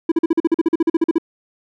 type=tone bursts; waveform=triangle; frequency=329.6 Hz; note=E4; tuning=in tune; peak=-9 dBFS; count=16; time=0.09-1.183 s; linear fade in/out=5 ms; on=28 ms; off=43 ms; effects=none